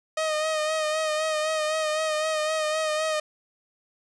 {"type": "tone with vibrato", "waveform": "sawtooth", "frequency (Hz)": 622.3, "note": "D#5", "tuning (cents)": 0, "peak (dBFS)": -20, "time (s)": [0.17, 3.2], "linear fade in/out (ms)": 5, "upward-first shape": "sine", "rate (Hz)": 3.9, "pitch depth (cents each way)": 34, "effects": ["resampled to 22050 Hz", "9-bit"]}